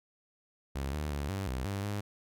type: tone with pitch steps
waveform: sawtooth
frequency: 68.3 / 75 / 71.7 / 97.3 / 64.2 / 99.1 / 102.4 Hz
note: C#2 / D2 / D2 / G2 / C2 / G2 / G#2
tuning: -25 / +37 / -41 / -12 / -32 / +19 / -24 cents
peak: -29 dBFS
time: 0.75-2.01 s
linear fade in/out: 10 ms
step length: 180 ms
effects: none